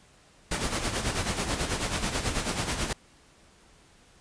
pink noise with tremolo, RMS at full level -27 dBFS, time 0.51-2.93 s, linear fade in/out 5 ms, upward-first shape sine, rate 9.2 Hz, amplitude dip 60%, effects pink hiss -58 dBFS RMS until 4.2 s + resampled to 22050 Hz

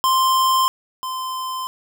square tone pair in turn, 1046.5 / 1034.5 Hz, C6 / C6, 0 / -20 cents, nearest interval unison, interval 20 cents, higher first, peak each -15 / -25 dBFS, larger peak first, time 0.04-0.68 / 1.03-1.67 s, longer neither, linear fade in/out 0 ms, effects none

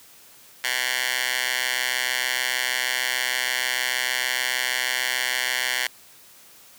10% pulse tone with high-pass filter, 126.5 Hz, B2, 42 cents sharp, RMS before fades -25 dBFS, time 0.64-5.87 s, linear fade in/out 2 ms, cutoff 1900 Hz, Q 1.4, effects white hiss -50 dBFS RMS until 6.78 s + high-pass 80 Hz 12 dB/octave

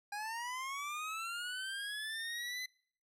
25% pulse linear sweep, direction up, 810 to 2031 Hz, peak -35 dBFS, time 0.12-2.66 s, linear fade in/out 5 ms, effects noise-tail reverb RT60 0.6 s tail -26 dB re dry + low-pass 12000 Hz 12 dB/octave

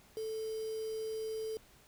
sine tone with quantisation, 440 Hz, A4, in tune, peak -36 dBFS, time 0.17-1.57 s, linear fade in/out 0 ms, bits 8, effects pink hiss -62 dBFS RMS until 1.87 s

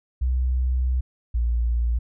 sine tone pair in turn, 63.3 / 58.58 Hz, B1 / A#1, +43 / +9 cents, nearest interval minor second, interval 134 cents, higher first, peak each -19 / -19 dBFS, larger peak neither, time 0.21-1.01 / 1.34-1.99 s, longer first, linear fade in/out 10 ms, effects none

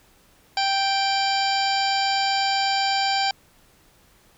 harmonic tone with a mistuned harmonic, 784 Hz, G5, in tune, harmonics 1 / 2 / 3 / 4 / 5 / 6 / 7 / 9, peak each -22 / -30 / -30 / -30 / -34 / -27 / -35 / -37 dBFS, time 0.57-3.31 s, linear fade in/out 2 ms, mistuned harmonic 7, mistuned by -45 cents, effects pink hiss -57 dBFS RMS until 4.37 s

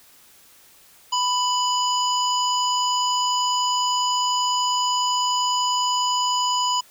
harmonic tone, 993 Hz, B5, 9 cents sharp, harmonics 1 / 3 / 5 / 7, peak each -21 / -26 / -28 / -29 dBFS, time 1.12-6.81 s, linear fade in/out 10 ms, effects white hiss -52 dBFS RMS until 6.9 s

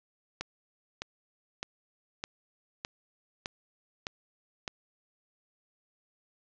click train, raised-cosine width 0.2 ms, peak -17 dBFS, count 8, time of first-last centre 0.41-4.678 s, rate 1.64 Hz, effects resampled to 16000 Hz + 9-bit

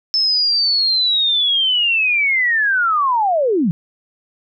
sine linear sweep, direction down, 5280 to 150 Hz, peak -13 dBFS, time 0.14-3.71 s, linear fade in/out 0 ms, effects none

